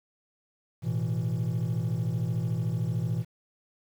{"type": "chord", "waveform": "triangle", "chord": "A suspended second", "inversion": "none", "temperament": "equal", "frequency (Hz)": [110, 123.47, 164.81], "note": ["A2", "B2", "E3"], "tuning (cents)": [0, 0, 0], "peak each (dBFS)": [-28, -27, -28], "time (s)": [0.82, 3.25], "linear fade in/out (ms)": 50, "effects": ["tanh soft clip ceiling -20 dBFS", "9-bit"]}